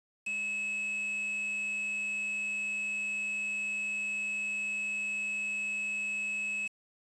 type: tone with quantisation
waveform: triangle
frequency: 2582 Hz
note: E7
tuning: 37 cents flat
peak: -30 dBFS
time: 0.26-6.68 s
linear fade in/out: 10 ms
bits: 7
effects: resampled to 24000 Hz